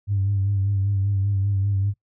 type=tone with vibrato; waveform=sine; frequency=99 Hz; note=G2; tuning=18 cents sharp; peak=-18 dBFS; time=0.07-1.94 s; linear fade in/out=50 ms; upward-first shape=sine; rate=5.1 Hz; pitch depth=44 cents each way; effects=noise-tail reverb RT60 0.1 s tail -20 dB re dry + tanh soft clip ceiling -14 dBFS